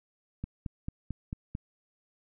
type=click train; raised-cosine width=5 ms; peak=-22 dBFS; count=6; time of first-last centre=0.44-1.551 s; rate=4.5 Hz; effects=none